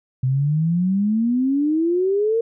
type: exponential sweep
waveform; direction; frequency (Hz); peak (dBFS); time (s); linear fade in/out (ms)
sine; up; 126.4 to 466.2; -16; 0.23-2.41; 5
effects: none